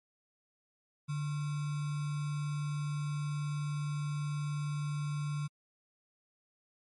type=tone with sample-and-hold; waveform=sine; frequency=146.83 Hz; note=D3; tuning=in tune; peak=-32 dBFS; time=1.08-5.48 s; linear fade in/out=20 ms; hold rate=1225 Hz; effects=MP3 48 kbps